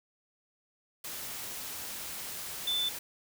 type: tone in noise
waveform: sine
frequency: 3520 Hz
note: A7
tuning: in tune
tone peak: -28 dBFS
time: 2.67-2.89 s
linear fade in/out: 5 ms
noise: white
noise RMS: -40 dBFS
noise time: 1.04-2.99 s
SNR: +9 dB
effects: none